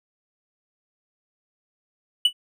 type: tone with exponential decay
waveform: triangle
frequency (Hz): 2960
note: F#7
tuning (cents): 0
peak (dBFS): -9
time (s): 2.25-2.33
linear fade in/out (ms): 5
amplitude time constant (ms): 16
effects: none